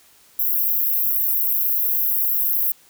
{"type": "high-pass noise", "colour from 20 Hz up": "pink", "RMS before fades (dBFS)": -20, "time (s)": [0.39, 2.72], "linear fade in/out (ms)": 5, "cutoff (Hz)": 12000, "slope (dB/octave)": 96, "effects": ["white hiss -53 dBFS RMS until 2.89 s"]}